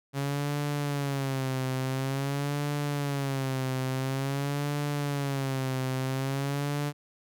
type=tone with vibrato; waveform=sawtooth; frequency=137.8 Hz; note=C#3; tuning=10 cents flat; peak=-24 dBFS; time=0.13-6.93 s; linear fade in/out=50 ms; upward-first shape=sine; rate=0.48 Hz; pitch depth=96 cents each way; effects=none